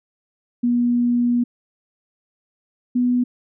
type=tone pair in turn; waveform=sine; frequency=241.3 / 246.5 Hz; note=B3 / B3; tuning=-40 / -3 cents; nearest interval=unison; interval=37 cents; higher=second; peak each=-15 dBFS; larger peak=neither; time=0.63-1.44 / 2.95-3.24 s; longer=first; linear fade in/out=10 ms; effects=none